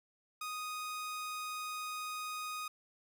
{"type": "tone", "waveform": "sawtooth", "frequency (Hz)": 1244.5, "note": "D#6", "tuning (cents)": 0, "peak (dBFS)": -35, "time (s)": [0.41, 2.68], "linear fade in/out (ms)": 5, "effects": []}